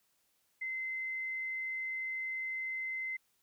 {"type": "tone", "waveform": "sine", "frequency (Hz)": 2063, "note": "C7", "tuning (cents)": -25, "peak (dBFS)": -35, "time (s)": [0.61, 3.17], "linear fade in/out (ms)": 10, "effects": ["white hiss -75 dBFS RMS until 3.42 s"]}